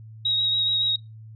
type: tone with vibrato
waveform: sine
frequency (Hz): 3800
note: A#7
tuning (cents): +33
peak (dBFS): -20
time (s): 0.25-0.96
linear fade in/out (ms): 5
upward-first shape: triangle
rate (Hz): 7.1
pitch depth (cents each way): 21
effects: noise-tail reverb RT60 0.2 s tail -20 dB re dry + added 110 Hz sine -40 dBFS peak until 1.35 s